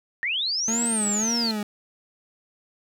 sine linear two-way sweep, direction up then down, 1785 to 8870 to 4129 Hz, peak -23 dBFS, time 0.23-1.51 s, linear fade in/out 0 ms, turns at 0.94 s
40% pulse tone with vibrato, 220 Hz, A3, in tune, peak -25 dBFS, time 0.68-1.63 s, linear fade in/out 2 ms, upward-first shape sine, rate 1.8 Hz, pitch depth 120 cents each way
effects none

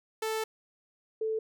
sawtooth / sine tone pair in turn, 440 / 440 Hz, A4 / A4, 0 / 0 cents, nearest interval unison, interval 0 cents, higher neither, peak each -26 / -28 dBFS, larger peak first, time 0.22-0.44 / 1.21-1.39 s, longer first, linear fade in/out 5 ms, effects none

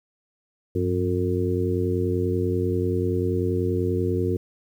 harmonic tone with a mistuned harmonic, 90.3 Hz, F#2, 42 cents flat, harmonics 1 / 2 / 3 / 4 / 5, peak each -25 / -31 / -29 / -26 / -28 dBFS, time 0.75-4.37 s, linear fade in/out 5 ms, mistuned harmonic 1, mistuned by +91 cents, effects 9-bit

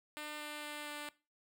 5% pulse tone with pitch steps, 300.2 / 298.5 / 296.8 / 295 Hz, D4 / D4 / D4 / D4, +38 / +28 / +18 / +8 cents, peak -31 dBFS, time 0.17-1.09 s, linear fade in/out 0 ms, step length 230 ms, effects noise-tail reverb RT60 0.3 s tail -20 dB re dry

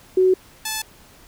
sine / 5% pulse tone pair in turn, 372.5 / 871 Hz, F#4 / A5, +12 / -18 cents, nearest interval octave + minor third, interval 1470 cents, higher second, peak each -12 dBFS, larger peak neither, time 0.17-0.34 / 0.65-0.82 s, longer neither, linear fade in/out 5 ms, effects pink hiss -49 dBFS RMS until 1.27 s

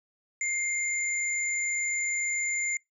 sine tone pair together, 2109 / 7069 Hz, C7 / A8, +13 / +7 cents, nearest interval octave + major sixth, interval 2094 cents, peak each -29 / -31 dBFS, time 0.41-2.77 s, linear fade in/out 2 ms, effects noise-tail reverb RT60 0.2 s tail -26 dB re dry

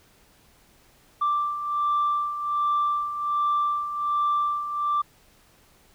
sine beating tone pair, 1174.7 / 1176 Hz, D6 / D6, 0 / +2 cents, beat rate 1.3 Hz, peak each -28 / -22 dBFS, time 1.21-5.02 s, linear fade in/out 10 ms, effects tanh soft clip ceiling -17 dBFS + pink hiss -58 dBFS RMS until 5.94 s

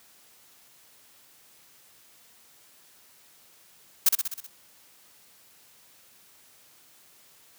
blue noise with echo, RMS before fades -18 dBFS, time 4.06-4.09 s, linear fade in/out 5 ms, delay 63 ms, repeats 6, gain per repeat -4 dB, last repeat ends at 4.468 s, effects white hiss -57 dBFS RMS until 7.58 s + high-pass 80 Hz 12 dB/octave

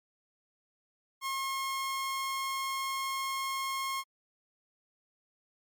sawtooth tone, 1077 Hz, C6, 50 cents sharp, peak -28 dBFS, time 1.21-4.04 s, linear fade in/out 50 ms, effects MP3 96 kbps

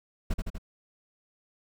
brown noise with echo, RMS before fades -25 dBFS, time 0.3-0.34 s, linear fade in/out 10 ms, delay 81 ms, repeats 3, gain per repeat -3 dB, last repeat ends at 0.583 s, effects none

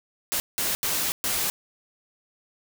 white noise bursts at uneven times, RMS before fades -26 dBFS, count 4, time 0.32-0.4 / 0.58-0.75 / 0.83-1.12 / 1.24-1.5 s, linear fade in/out 0 ms, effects none

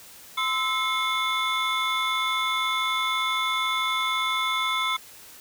triangle tone cluster, 1034 / 1308 / 2161 / 3489 Hz, C6 / E6 / C#7 / A7, -21 / -14 / -45 / -15 cents, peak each -27 dBFS, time 0.37-4.97 s, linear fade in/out 10 ms, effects white hiss -47 dBFS RMS until 5.4 s

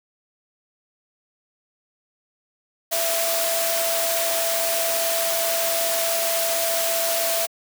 sine tone in noise, 667 Hz, E5, 20 cents sharp, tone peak -24 dBFS, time 2.91-7.47 s, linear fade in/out 20 ms, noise white, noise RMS -24 dBFS, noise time 2.91-7.47 s, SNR -3 dB, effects high-pass 400 Hz 12 dB/octave

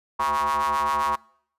square ring-modulated tone, 73.3 Hz, D2, 3 cents flat, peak -19 dBFS, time 0.19-1.16 s, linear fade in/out 10 ms, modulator 1030 Hz, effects noise-tail reverb RT60 0.7 s tail -25 dB re dry + resampled to 32000 Hz

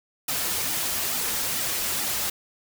white noise with flanger, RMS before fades -27 dBFS, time 0.28-2.3 s, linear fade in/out 5 ms, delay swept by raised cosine 1.8 to 7.6 ms, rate 2.3 Hz, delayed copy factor -0.9, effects none

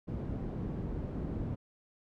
white low-pass noise, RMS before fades -37 dBFS, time 0.07-1.56 s, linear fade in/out 20 ms, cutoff 220 Hz, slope 12 dB/octave, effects none

